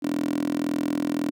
10% pulse tone with high-pass filter, 41.84 Hz, E1, 27 cents sharp, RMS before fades -26 dBFS, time 0.02-1.31 s, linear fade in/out 20 ms, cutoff 290 Hz, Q 6.8, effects none

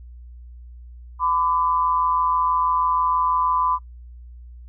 sine tone pair together, 1008.5 / 1174.7 Hz, B5 / D6, +36 / 0 cents, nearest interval minor third, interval 264 cents, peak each -19 / -23 dBFS, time 1.19-3.79 s, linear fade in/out 50 ms, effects noise-tail reverb RT60 0.1 s tail -22 dB re dry + added 60 Hz sine -38 dBFS peak until 4.68 s

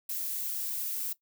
violet noise, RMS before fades -34 dBFS, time 0.09-1.13 s, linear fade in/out 5 ms, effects noise-tail reverb RT60 0.1 s tail -18 dB re dry

